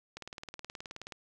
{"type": "click train", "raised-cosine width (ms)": 0.2, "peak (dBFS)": -25, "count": 19, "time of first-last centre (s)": [0.17, 1.122], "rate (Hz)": 18.9, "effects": []}